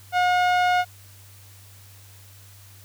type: tone with low-pass filter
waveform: sawtooth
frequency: 721 Hz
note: F#5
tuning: 45 cents flat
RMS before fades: -20 dBFS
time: 0.12-0.85 s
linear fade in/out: 50 ms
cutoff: 3200 Hz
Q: 0.56
effects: added 98 Hz sine -47 dBFS peak until 2.84 s + white hiss -51 dBFS RMS until 2.84 s